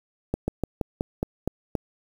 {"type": "slowing click train", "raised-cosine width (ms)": 2, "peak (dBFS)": -11, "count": 8, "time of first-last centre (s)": [0.34, 1.752], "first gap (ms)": 140, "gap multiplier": 1.12, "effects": ["7-bit"]}